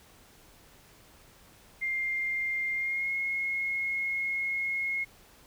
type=tone with pitch glide; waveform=sine; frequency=2107 to 2161 Hz; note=C7 to C#7; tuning=+12 to -45 cents; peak=-28 dBFS; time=1.81-5.05 s; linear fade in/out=20 ms; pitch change=+43 cents; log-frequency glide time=2.74-3.11 s; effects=pink hiss -57 dBFS RMS until 5.46 s